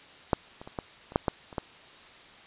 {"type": "clicks", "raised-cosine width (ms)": 1, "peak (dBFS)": [-7, -28, -28, -17, -29, -7, -10, -30, -15], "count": 9, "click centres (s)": [0.332, 0.615, 0.675, 0.788, 1.121, 1.159, 1.282, 1.528, 1.582], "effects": ["white hiss -51 dBFS RMS until 2.46 s", "resampled to 8000 Hz"]}